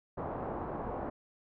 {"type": "low-pass noise", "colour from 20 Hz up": "white", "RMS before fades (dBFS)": -38, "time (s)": [0.17, 1.1], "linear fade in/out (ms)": 10, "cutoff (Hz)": 940, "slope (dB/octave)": 24, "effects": []}